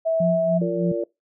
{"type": "tone", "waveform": "sine", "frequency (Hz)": 652, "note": "E5", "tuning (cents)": -19, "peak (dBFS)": -18, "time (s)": [0.05, 0.59], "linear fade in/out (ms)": 20}
{"type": "tone with tremolo", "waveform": "sine", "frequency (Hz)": 174.61, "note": "F3", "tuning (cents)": 0, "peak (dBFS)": -19, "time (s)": [0.2, 0.92], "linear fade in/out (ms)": 5, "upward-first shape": "sine", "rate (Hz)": 3.3, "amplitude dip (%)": 75}
{"type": "harmonic tone", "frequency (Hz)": 115.3, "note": "A#2", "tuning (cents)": -19, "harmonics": [3, 4, 5], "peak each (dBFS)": [-26, -28, -26], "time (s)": [0.61, 1.04], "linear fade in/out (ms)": 5}
{"effects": ["noise-tail reverb RT60 0.2 s tail -23 dB re dry"]}